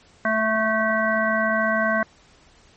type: harmonic tone with a mistuned harmonic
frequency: 220 Hz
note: A3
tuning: in tune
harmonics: 1 / 3 / 5 / 7 / 9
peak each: -26 / -23 / -26 / -23 / -28 dBFS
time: 0.25-2.03 s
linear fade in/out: 2 ms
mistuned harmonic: 9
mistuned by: -34 cents
effects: pink hiss -54 dBFS RMS until 2.76 s + MP3 32 kbps